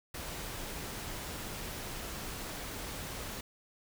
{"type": "noise", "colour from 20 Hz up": "pink", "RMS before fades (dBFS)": -41, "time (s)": [0.14, 3.41], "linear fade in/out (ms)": 5, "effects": []}